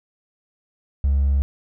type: tone with hard clipping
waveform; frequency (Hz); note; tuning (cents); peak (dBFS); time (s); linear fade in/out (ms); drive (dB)
triangle; 69.3; C#2; 0; -15; 1.04-1.42; 0; 2
effects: none